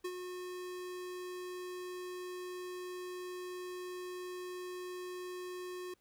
square tone with ADSR envelope, 362.3 Hz, F#4, 36 cents flat, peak -36 dBFS, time 0.04-5.94 s, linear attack 10 ms, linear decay 58 ms, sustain -6 dB, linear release 5 ms, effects pink hiss -75 dBFS RMS until 6 s

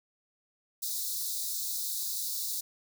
white high-pass noise, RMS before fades -34 dBFS, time 0.82-2.61 s, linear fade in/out 10 ms, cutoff 3700 Hz, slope 96 dB/octave, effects none

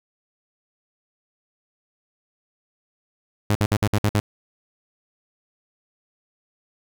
sawtooth tone bursts, 104 Hz, G#2, 3 cents sharp, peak -13 dBFS, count 7, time 3.5-4.199 s, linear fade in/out 0 ms, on 51 ms, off 57 ms, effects none

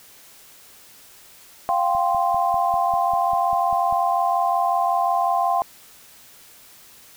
sine chord, F suspended second, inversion none, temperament equal, 698.5 / 784 / 1046.5 Hz, F5 / G5 / C6, 0 / 0 / 0 cents, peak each -21 / -22 / -23 dBFS, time 1.69-5.62 s, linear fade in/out 0 ms
click train, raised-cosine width 5 ms, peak -27 dBFS, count 11, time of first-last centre 1.95-3.926 s, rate 5.06 Hz
effects white hiss -48 dBFS RMS until 7.16 s

